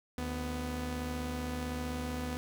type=tone pair together; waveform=sawtooth; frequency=75.63 / 248.3 Hz; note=D#2 / B3; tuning=-49 / +9 cents; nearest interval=octave + major sixth; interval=2058 cents; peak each=-34 / -33 dBFS; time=0.18-2.37 s; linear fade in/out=0 ms; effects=none